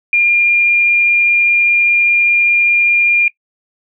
sine tone, 2405 Hz, D7, 41 cents sharp, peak -8 dBFS, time 0.13-3.28 s, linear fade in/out 2 ms, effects noise-tail reverb RT60 0.1 s tail -20 dB re dry

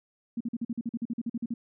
sine tone bursts, 233.1 Hz, A#3, in tune, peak -28 dBFS, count 15, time 0.37-1.54 s, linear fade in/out 5 ms, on 36 ms, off 45 ms, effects none

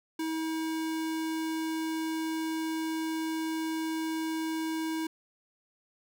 square tone, 320.3 Hz, E4, 50 cents flat, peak -31 dBFS, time 0.19-5.07 s, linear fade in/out 5 ms, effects none

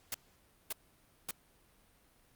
white noise bursts, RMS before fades -37 dBFS, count 3, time 0.12-1.309 s, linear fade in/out 2 ms, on 23 ms, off 560 ms, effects pink hiss -67 dBFS RMS until 2.35 s + Opus 48 kbps

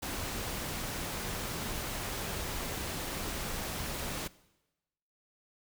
pink noise, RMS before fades -37 dBFS, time 0.02-4.28 s, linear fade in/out 10 ms, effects noise-tail reverb RT60 1.0 s tail -20 dB re dry

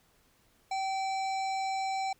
harmonic tone with a mistuned harmonic, 771 Hz, G5, 29 cents flat, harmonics 1 / 3 / 5 / 7 / 9 / 10, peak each -30 / -41 / -45 / -49 / -51 / -52 dBFS, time 0.71-2.13 s, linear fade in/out 5 ms, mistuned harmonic 5, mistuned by +87 cents, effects pink hiss -67 dBFS RMS until 2.19 s

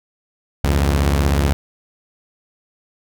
sawtooth beating tone pair, 69.7 / 85.7 Hz, C#2 / F2, +10 / -32 cents, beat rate 16 Hz, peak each -11 / -17 dBFS, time 0.64-1.53 s, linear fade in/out 0 ms, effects none

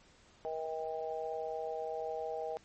harmonic tone, 159 Hz, D#3, 38 cents sharp, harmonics 3 / 4 / 5, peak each -39 / -40 / -41 dBFS, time 0.45-2.57 s, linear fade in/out 0 ms, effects pink hiss -63 dBFS RMS until 2.64 s + MP3 32 kbps

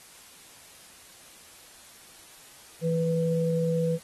sine tone pair together, 164.82 / 493.9 Hz, E3 / B4, 0 / 0 cents, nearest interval octave + perfect fifth, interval 1900 cents, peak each -25 / -26 dBFS, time 2.81-3.99 s, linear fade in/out 50 ms, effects white hiss -51 dBFS RMS until 4.03 s + AAC 32 kbps

